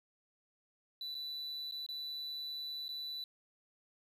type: tone with dropouts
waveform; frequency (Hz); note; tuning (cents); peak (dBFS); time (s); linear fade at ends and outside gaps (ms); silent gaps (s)
sine; 3975; B7; +10; -37; 1.01-3.24; 2; 1.145-1.15 / 1.712-1.721 / 1.864-1.888 / 2.882-2.89
effects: tanh soft clip ceiling -38 dBFS + 11-bit